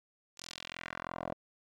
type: tone with band-pass filter sweep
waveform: 10% pulse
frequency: 43.04 Hz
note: F1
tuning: 25 cents flat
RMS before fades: -43 dBFS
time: 0.37-1.34 s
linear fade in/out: 10 ms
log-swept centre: 6400 to 590 Hz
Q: 1.8
effects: none